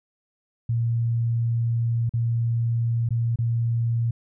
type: tone with dropouts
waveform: sine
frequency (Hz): 116.54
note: A#2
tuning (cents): 0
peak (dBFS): -20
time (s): 0.69-4.11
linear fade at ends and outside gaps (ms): 5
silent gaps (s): 2.094-2.137 / 3.09-3.106 / 3.359-3.387
effects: none